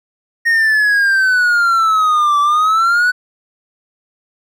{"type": "exponential two-way sweep", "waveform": "triangle", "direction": "down then up", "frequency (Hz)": [1864.7, 1155, 1498], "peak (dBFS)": -8, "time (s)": [0.45, 3.12], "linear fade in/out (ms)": 20, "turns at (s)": 2.4, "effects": []}